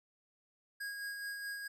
square tone with tremolo, 1639 Hz, G#6, 23 cents flat, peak -39 dBFS, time 0.8-1.68 s, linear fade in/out 10 ms, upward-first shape sine, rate 4.7 Hz, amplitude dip 35%, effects resampled to 32000 Hz

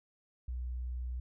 sine tone, 61.74 Hz, B1, in tune, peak -35 dBFS, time 0.48-1.2 s, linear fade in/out 5 ms, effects none

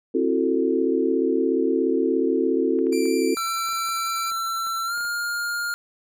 sine chord, F# half-diminished seventh, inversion second, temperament just, 266.4 / 333 / 370 / 444 Hz, C4 / E4 / F#4 / A4, +31 / +18 / 0 / +16 cents, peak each -24 dBFS, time 0.14-3.35 s, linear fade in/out 10 ms
clicks, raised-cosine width 0.5 ms, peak -32 dBFS, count 12, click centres 2.789 / 2.868 / 2.927 / 3.056 / 3.688 / 3.73 / 3.887 / 4.318 / 4.669 / 4.977 / 5.008 / 5.05 s
15% pulse tone with vibrato, 2349 Hz, D7, in tune, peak -25 dBFS, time 2.92-4.31 s, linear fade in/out 10 ms, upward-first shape triangle, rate 5.3 Hz, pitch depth 12 cents each way
square tone with pitch glide, 1345 to 1411.9 Hz, E6 to F6, +34 to +18 cents, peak -25 dBFS, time 3.37-5.74 s, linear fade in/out 0 ms, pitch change +84 cents, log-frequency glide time 4.85-4.95 s
effects none

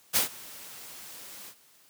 white noise with ADSR envelope, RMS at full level -22 dBFS, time 0.13-1.55 s, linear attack 32 ms, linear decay 120 ms, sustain -23 dB, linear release 69 ms, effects white hiss -60 dBFS RMS until 1.89 s + high-pass 100 Hz 12 dB/octave

